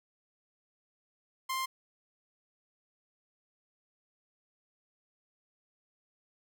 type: tone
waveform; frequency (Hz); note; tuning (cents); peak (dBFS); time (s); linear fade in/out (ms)
sawtooth; 1051; C6; +7; -28; 1.49-1.66; 10
effects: none